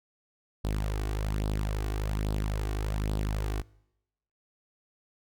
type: tone with flanger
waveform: sawtooth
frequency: 51.91 Hz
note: G#1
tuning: in tune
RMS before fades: -30 dBFS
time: 0.64-3.62 s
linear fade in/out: 10 ms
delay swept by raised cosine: 0.22 to 2.72 ms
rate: 1.2 Hz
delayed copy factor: +0.6
effects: noise-tail reverb RT60 0.9 s tail -24 dB re dry